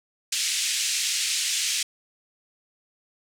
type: band-pass noise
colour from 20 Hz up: white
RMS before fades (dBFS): -26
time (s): 0.32-1.83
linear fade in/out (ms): 5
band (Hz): 2200 to 8200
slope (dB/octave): 24
effects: none